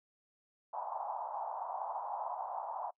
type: band-pass noise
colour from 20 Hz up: pink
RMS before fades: -40 dBFS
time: 0.73-2.91 s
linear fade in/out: 10 ms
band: 720 to 970 Hz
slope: 48 dB/octave
effects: noise-tail reverb RT60 0.1 s tail -23 dB re dry